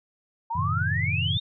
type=exponential sweep; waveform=sine; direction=up; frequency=890 to 3729 Hz; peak=-26 dBFS; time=0.5-1.4 s; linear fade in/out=10 ms
type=chord; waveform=sine; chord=F# diminished seventh; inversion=none; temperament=just; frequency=92.5 / 111 / 133.2 / 159.84 Hz; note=F#2 / A2 / C3 / Eb3; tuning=0 / +16 / +31 / +47 cents; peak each=-28 / -30 / -31 / -31 dBFS; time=0.55-1.38 s; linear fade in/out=10 ms
effects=none

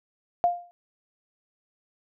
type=tone with exponential decay; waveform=sine; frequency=701 Hz; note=F5; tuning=6 cents sharp; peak=-15 dBFS; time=0.44-0.71 s; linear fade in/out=0 ms; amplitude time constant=57 ms; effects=none

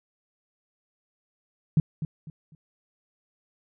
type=tone with echo; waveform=sine; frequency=154.5 Hz; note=D#3; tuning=12 cents flat; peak=-15 dBFS; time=1.77-1.8 s; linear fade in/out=2 ms; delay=250 ms; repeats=3; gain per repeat=-11 dB; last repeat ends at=2.55 s; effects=none

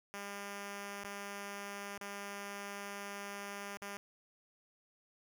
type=tone with dropouts; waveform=5% pulse; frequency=201.2 Hz; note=G3; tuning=45 cents sharp; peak=-31 dBFS; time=0.14-3.97 s; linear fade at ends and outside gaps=0 ms; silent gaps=1.035-1.045 / 1.978-2.012 / 3.772-3.819 s; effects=none

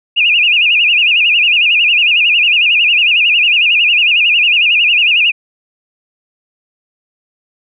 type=tone with vibrato; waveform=sine; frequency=2637 Hz; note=E7; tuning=in tune; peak=-7 dBFS; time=0.16-5.32 s; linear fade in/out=20 ms; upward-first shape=sine; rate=11 Hz; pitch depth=160 cents each way; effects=none

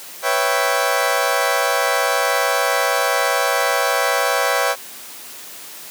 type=chord; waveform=20% pulse; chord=C# half-diminished seventh; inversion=third; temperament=equal; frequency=493.9 / 554.4 / 659.3 / 784 Hz; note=B4 / C#5 / E5 / G5; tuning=0 / 0 / 0 / 0 cents; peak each=-18 / -16 / -17 / -17 dBFS; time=0.22-4.76 s; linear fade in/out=50 ms; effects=white hiss -36 dBFS RMS until 5.9 s + high-pass 200 Hz 12 dB/octave

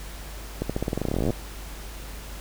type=accelerating click train; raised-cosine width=2 ms; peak=-12 dBFS; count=23; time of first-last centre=0.62-1.305 s; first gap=76 ms; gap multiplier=0.9; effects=added 50 Hz sine -37 dBFS peak until 2.4 s + pink hiss -42 dBFS RMS until 2.4 s

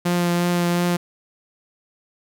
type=tone with vibrato; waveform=sawtooth; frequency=174.61 Hz; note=F3; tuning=in tune; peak=-14 dBFS; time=0.05-0.97 s; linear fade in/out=10 ms; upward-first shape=triangle; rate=2.8 Hz; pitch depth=15 cents each way; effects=none

